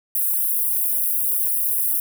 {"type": "high-pass noise", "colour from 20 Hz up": "white", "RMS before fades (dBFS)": -21, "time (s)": [0.15, 2], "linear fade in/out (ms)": 2, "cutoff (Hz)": 10000, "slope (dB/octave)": 48, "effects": []}